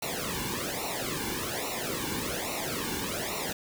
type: noise with flanger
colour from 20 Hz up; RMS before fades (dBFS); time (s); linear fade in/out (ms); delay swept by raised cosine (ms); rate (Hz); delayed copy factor
pink; -33; 0.02-3.53; 5; 0.61 to 1.59; 1.2; -0.9
effects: none